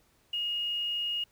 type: tone with quantisation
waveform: sine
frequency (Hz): 2864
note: F7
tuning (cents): +43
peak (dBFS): -29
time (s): 0.33-1.24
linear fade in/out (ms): 5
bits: 9
effects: pink hiss -67 dBFS RMS until 1.31 s